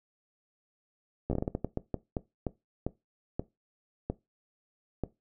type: slowing click train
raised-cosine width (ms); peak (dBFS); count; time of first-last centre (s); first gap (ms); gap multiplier
2; -17; 17; 1.3-5.037; 13; 1.33
effects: noise-tail reverb RT60 0.2 s tail -18 dB re dry